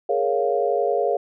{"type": "chord", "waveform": "sine", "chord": "Bb minor seventh", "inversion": "third", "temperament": "equal", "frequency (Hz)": [415.3, 466.2, 554.4, 698.5], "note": ["Ab4", "Bb4", "Db5", "F5"], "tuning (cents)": [0, 0, 0, 0], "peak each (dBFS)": -24, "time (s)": [0.09, 1.17], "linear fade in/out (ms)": 5, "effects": []}